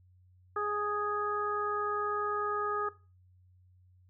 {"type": "harmonic tone", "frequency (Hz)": 415.3, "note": "G#4", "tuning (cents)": 0, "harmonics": [1, 2, 3, 4], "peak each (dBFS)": [-35, -41, -32, -41], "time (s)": [0.56, 2.89], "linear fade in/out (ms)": 5, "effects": ["noise-tail reverb RT60 0.3 s tail -17 dB re dry", "added 91 Hz sine -59 dBFS peak until 4.09 s"]}